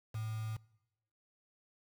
sine tone with quantisation, 110 Hz, A2, in tune, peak -36 dBFS, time 0.14-0.57 s, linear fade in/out 10 ms, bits 8, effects noise-tail reverb RT60 0.9 s tail -23 dB re dry

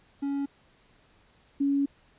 triangle / sine tone pair in turn, 279.9 / 279.9 Hz, C#4 / C#4, +17 / +17 cents, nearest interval unison, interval 0 cents, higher neither, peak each -25 / -22 dBFS, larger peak second, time 0.22-0.46 / 1.6-1.86 s, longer second, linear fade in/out 10 ms, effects pink hiss -62 dBFS RMS until 2.18 s + resampled to 8000 Hz

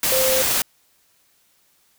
sine tone in noise, 521 Hz, C5, 7 cents flat, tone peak -19 dBFS, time 0.12-0.42 s, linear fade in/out 2 ms, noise white, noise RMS -20 dBFS, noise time 0.03-0.62 s, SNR -2 dB, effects white hiss -61 dBFS RMS until 1.98 s

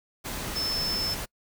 sine tone in noise, 5274 Hz, E8, in tune, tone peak -27 dBFS, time 0.55-1.15 s, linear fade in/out 20 ms, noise pink, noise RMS -34 dBFS, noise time 0.24-1.26 s, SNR +4 dB, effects noise-tail reverb RT60 0.1 s tail -26 dB re dry

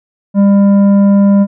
sine tone with tanh clipping, 199.8 Hz, G3, 33 cents sharp, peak -6 dBFS, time 0.34-1.47 s, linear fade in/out 50 ms, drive 9 dB, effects none

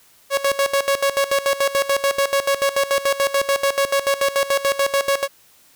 sawtooth tone with tremolo, 554.4 Hz, C#5, in tune, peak -11 dBFS, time 0.3-5.28 s, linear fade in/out 50 ms, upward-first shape square, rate 6.9 Hz, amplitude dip 80%, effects white hiss -53 dBFS RMS until 5.75 s

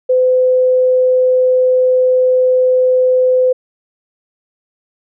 sine tone, 509 Hz, C5, 48 cents flat, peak -8 dBFS, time 0.09-3.53 s, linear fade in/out 10 ms, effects none

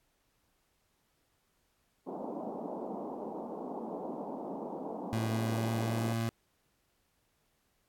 pink band-pass noise, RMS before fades -40 dBFS, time 2.06-6.14 s, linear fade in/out 20 ms, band 190 to 940 Hz, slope 48 dB/octave
25% pulse tone with pitch glide, 111.8 to 114.28 Hz, A2 to A#2, +28 to -34 cents, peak -27 dBFS, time 5.13-6.29 s, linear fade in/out 0 ms, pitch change +38 cents, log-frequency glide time 5.34-6.06 s
effects pink hiss -75 dBFS RMS until 7.88 s + AAC 64 kbps

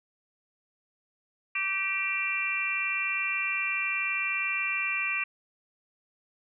harmonic tone with a mistuned harmonic, 387.2 Hz, G4, 21 cents flat, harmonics 3 / 4 / 5 / 6 / 7, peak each -38 / -40 / -37 / -29 / -32 dBFS, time 1.55-5.24 s, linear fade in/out 5 ms, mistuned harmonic 6, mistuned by +29 cents, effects none

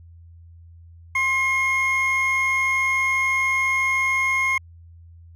triangle tone pair together, 1055.4 / 2147 Hz, C6 / C7, +15 / +44 cents, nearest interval octave, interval 1229 cents, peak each -23 / -17 dBFS, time 1.15-4.58 s, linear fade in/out 5 ms, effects tanh soft clip ceiling -10 dBFS + added 84 Hz sine -43 dBFS peak until 5.35 s

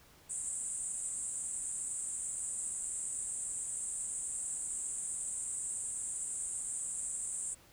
pink band-pass noise, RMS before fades -39 dBFS, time 0.29-7.55 s, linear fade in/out 20 ms, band 7500 to 9200 Hz, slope 96 dB/octave, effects pink hiss -61 dBFS RMS until 7.72 s

